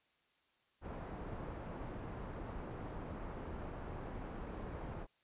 pink low-pass noise, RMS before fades -45 dBFS, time 0.81-5.07 s, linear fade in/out 50 ms, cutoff 1100 Hz, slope 12 dB/octave, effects white hiss -75 dBFS RMS until 5.23 s + resampled to 8000 Hz

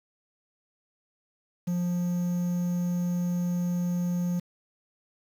triangle tone with quantisation, 176.3 Hz, F3, 17 cents sharp, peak -23 dBFS, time 1.67-4.4 s, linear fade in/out 10 ms, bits 8, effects none

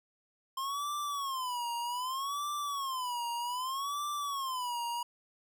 square tone with vibrato, 1053 Hz, C6, 11 cents sharp, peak -34 dBFS, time 0.57-5.03 s, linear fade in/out 5 ms, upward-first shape sine, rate 0.64 Hz, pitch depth 190 cents each way, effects none

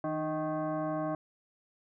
sine tone with frequency modulation, 159.5 Hz, D#3, 43 cents sharp, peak -30 dBFS, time 0.04-1.15 s, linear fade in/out 2 ms, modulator 466 Hz, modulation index 1.8, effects none

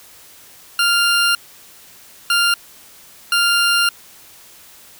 20% pulse tone bursts at uneven times, 1396.9 Hz, F6, in tune, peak -8 dBFS, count 3, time 0.79-1.35 / 2.3-2.54 / 3.32-3.89 s, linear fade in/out 2 ms, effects white hiss -44 dBFS RMS until 4.99 s

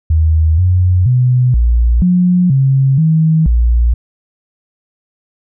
sine tone with pitch steps, 79.4 / 90.8 / 125.5 / 58.7 / 179.6 / 134.8 / 159.4 / 58.8 Hz, D#2 / F#2 / B2 / A#1 / F3 / C#3 / D#3 / A#1, +36 / -32 / +28 / +13 / +49 / -48 / +42 / +16 cents, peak -7 dBFS, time 0.1-3.94 s, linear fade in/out 5 ms, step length 480 ms, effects none

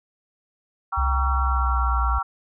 sine chord, G diminished seventh, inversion none, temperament just, 784 / 940.8 / 1128.9 / 1354.7 Hz, G5 / Bb5 / Db6 / Fb6, 0 / +16 / +31 / +47 cents, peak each -31 / -31 / -28 / -26 dBFS, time 0.92-2.23 s, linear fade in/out 10 ms
sine tone with pitch glide, 66 to 59.48 Hz, C2 to A#1, +16 to +36 cents, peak -20 dBFS, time 0.97-2.19 s, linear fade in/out 10 ms, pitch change -180 cents, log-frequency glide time 1.32-2.05 s
effects none

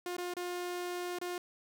sawtooth tone with dropouts, 355.4 Hz, F4, 30 cents sharp, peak -32 dBFS, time 0.06-1.38 s, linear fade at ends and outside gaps 2 ms, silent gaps 0.167-0.182 / 0.338-0.367 / 1.187-1.214 s, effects none

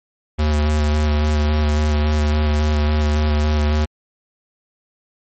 square tone with vibrato, 75.4 Hz, D2, 46 cents sharp, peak -15 dBFS, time 0.38-3.86 s, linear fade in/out 20 ms, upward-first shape square, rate 3.6 Hz, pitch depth 15 cents each way, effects MP3 32 kbps

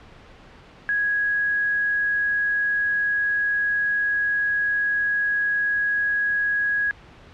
sine tone with quantisation, 1661.2 Hz, G#6, in tune, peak -19 dBFS, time 0.89-6.91 s, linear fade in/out 0 ms, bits 8, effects pink hiss -47 dBFS RMS until 7.33 s + low-pass 3000 Hz 12 dB/octave

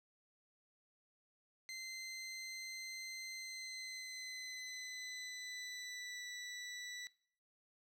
20% pulse tone with pitch glide, 2071 to 1968.4 Hz, C7 to B6, -18 to -6 cents, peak -40 dBFS, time 1.69-7.07 s, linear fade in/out 0 ms, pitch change -88 cents, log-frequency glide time 3.35-6.26 s, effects noise-tail reverb RT60 0.5 s tail -19 dB re dry + low-pass 10000 Hz 12 dB/octave

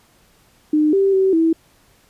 sine tone with pitch steps, 304.2 / 390.9 / 382.2 / 326.1 Hz, D#4 / G4 / G4 / E4, -39 / -5 / -44 / -19 cents, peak -12 dBFS, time 0.73-1.53 s, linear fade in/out 5 ms, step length 200 ms, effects pink hiss -55 dBFS RMS until 2.09 s + resampled to 32000 Hz

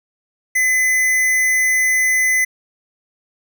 square tone, 2025 Hz, B6, 43 cents sharp, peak -14 dBFS, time 0.55-2.45 s, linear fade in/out 10 ms, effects none

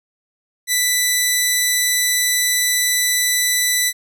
10% pulse tone, 1983 Hz, B6, 7 cents sharp, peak -6 dBFS, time 0.67-3.93 s, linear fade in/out 50 ms, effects none

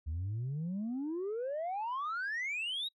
sine exponential sweep, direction up, 73.42 to 3890 Hz, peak -32 dBFS, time 0.06-2.89 s, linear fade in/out 20 ms, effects noise-tail reverb RT60 0.1 s tail -26 dB re dry + tanh soft clip ceiling -32 dBFS

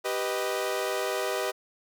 sawtooth chord, G augmented, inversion none, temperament equal with one note detuned, 390.2 / 493.9 / 622.3 Hz, G4 / B4 / D#5, -8 / 0 / 0 cents, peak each -28 dBFS, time 0.04-1.52 s, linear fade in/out 20 ms, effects none

